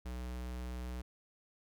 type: tone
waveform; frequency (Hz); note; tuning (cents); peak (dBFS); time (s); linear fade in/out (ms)
square; 61.74; B1; 0; -40; 0.05-1.02; 10
effects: none